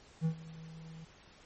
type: tone with ADSR envelope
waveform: triangle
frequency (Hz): 161.2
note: E3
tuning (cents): -38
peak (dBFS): -24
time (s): 0.21-1.05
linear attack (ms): 46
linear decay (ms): 86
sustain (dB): -20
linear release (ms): 8
effects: pink hiss -59 dBFS RMS until 1.45 s + MP3 32 kbps